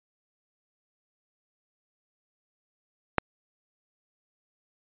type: click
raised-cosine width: 0.5 ms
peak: -5 dBFS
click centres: 3.183 s
effects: resampled to 8000 Hz